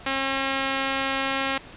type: tone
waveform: 5% pulse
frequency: 269.9 Hz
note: C#4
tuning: 46 cents flat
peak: -12 dBFS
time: 0.06-1.58 s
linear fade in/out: 5 ms
effects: pink hiss -44 dBFS RMS until 1.76 s + resampled to 8000 Hz